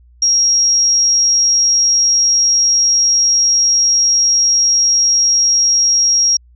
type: tone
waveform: sine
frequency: 5610 Hz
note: F8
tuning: 7 cents sharp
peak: -9 dBFS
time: 0.22-6.37 s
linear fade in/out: 5 ms
effects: added 60 Hz sine -43 dBFS peak until 6.55 s